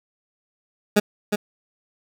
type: tone with echo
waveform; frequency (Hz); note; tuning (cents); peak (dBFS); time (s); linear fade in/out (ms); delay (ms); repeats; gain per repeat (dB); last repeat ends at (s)
20% pulse; 207.6; G#3; 0; -8; 0.96-1; 10; 360; 1; -6; 1.36
effects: none